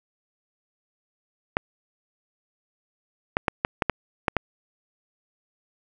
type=clicks; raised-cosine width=0.5 ms; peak=-5 dBFS; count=8; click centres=1.569 / 3.369 / 3.482 / 3.649 / 3.822 / 3.897 / 4.282 / 4.367 s; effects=none